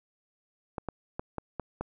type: clicks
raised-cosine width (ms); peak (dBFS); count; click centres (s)
1; -19; 6; 0.782 / 0.887 / 1.195 / 1.383 / 1.597 / 1.81
effects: none